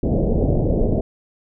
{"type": "low-pass noise", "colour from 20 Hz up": "pink", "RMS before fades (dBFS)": -18, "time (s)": [0.03, 1.01], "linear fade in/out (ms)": 5, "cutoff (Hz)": 640, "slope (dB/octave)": 48, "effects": []}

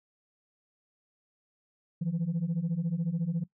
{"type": "beating tone pair", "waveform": "sine", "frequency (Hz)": [159.6, 173.6], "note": ["D#3", "F3"], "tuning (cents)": [44, -10], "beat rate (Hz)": 14, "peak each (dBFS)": [-30, -28], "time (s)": [2.01, 3.44], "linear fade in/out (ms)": 10, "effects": ["noise-tail reverb RT60 0.1 s tail -20 dB re dry", "tanh soft clip ceiling -24 dBFS"]}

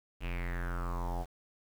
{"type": "tone with low-pass filter sweep", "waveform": "square", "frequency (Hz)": 43.55, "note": "F1", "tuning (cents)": -4, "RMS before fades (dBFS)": -35, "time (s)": [0.2, 1.26], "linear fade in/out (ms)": 50, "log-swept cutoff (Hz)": [2800, 720], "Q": 6, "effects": ["9-bit"]}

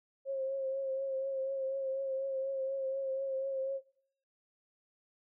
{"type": "tone with vibrato", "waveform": "sine", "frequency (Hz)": 537, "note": "C5", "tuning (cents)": 45, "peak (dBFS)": -32, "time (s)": [0.25, 3.81], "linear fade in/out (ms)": 50, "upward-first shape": "triangle", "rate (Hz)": 4.1, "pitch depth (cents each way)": 33, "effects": ["noise-tail reverb RT60 0.7 s tail -22 dB re dry"]}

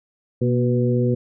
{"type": "harmonic tone with a mistuned harmonic", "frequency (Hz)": 123.47, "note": "B2", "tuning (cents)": 0, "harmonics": [1, 2, 3, 4], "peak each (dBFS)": [-19, -22, -24, -25], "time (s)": [0.41, 1.15], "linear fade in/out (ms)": 10, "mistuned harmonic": 2, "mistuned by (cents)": -51, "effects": []}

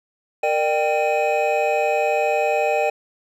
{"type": "tone cluster", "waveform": "triangle", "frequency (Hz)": [462.2, 602, 784, 2514], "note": ["A#4", "D5", "G5", "D#7"], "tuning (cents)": [-15, 43, 0, 17], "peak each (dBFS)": [-22, -19, -20, -25], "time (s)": [0.43, 2.9], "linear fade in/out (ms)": 5, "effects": []}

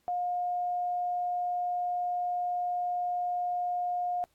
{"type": "tone", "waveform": "sine", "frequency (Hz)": 713, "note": "F5", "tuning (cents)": 36, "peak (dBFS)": -28, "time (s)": [0.08, 4.24], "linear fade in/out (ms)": 0, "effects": ["pink hiss -71 dBFS RMS until 4.34 s", "AAC 64 kbps"]}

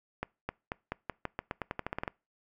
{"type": "accelerating click train", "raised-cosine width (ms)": 0.5, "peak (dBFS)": -18, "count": 16, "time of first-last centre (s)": [0.23, 2.078], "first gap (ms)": 260, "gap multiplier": 0.88, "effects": ["noise-tail reverb RT60 0.3 s tail -25 dB re dry"]}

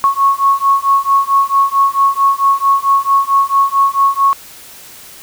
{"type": "beating tone pair", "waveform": "sine", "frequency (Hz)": [1100, 1104.5], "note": ["C#6", "C#6"], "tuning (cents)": [-14, -7], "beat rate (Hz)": 4.5, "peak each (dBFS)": -12, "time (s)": [0.04, 4.33], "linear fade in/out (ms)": 0, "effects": ["white hiss -36 dBFS RMS until 5.22 s"]}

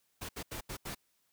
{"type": "noise bursts at uneven times", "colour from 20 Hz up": "pink", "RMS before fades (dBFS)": -41, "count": 5, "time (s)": [[0.21, 0.29], [0.36, 0.43], [0.51, 0.61], [0.69, 0.77], [0.85, 0.95]], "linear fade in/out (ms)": 10, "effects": ["white hiss -75 dBFS RMS until 1.32 s"]}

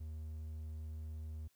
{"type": "tone", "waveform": "triangle", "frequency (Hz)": 78, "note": "D#2", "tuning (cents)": 5, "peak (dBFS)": -40, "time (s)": [0, 1.48], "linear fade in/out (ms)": 10, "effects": ["white hiss -75 dBFS RMS until 1.55 s"]}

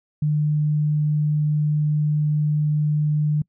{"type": "tone", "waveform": "sine", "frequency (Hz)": 150.4, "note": "D3", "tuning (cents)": 42, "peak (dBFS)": -17, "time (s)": [0.22, 3.42], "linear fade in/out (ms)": 5, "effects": ["noise-tail reverb RT60 0.1 s tail -26 dB re dry"]}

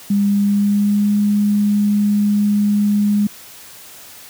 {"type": "tone with pitch glide", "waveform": "sine", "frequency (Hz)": [201.7, 206.1], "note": ["G3", "G#3"], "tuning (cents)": [50, -13], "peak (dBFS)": -12, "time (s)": [0.1, 3.27], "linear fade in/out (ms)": 5, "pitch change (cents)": 37, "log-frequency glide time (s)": [0.32, 1.11], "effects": ["white hiss -39 dBFS RMS until 4.29 s", "high-pass 60 Hz 12 dB/octave"]}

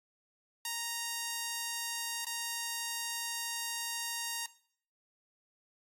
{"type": "tone with dropouts", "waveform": "5% pulse", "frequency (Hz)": 932.3, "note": "A#5", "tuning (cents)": 0, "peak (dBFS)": -23, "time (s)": [0.65, 4.46], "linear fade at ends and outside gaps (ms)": 2, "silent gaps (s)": [2.248, 2.267], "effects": ["noise-tail reverb RT60 0.6 s tail -19 dB re dry", "AAC 64 kbps"]}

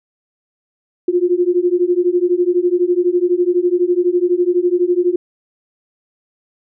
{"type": "beating tone pair", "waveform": "sine", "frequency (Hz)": [349.2, 361.2], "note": ["F4", "F#4"], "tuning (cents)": [0, -42], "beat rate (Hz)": 12, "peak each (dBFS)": -15, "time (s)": [1.08, 5.16], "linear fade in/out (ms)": 5, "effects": []}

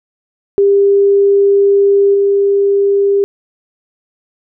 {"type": "tone with level steps", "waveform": "sine", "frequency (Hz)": 399.2, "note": "G4", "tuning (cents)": 32, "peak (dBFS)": [-6, -8], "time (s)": [0.58, 3.24], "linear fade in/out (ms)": 0, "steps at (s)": 2.14, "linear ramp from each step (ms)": 5, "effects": []}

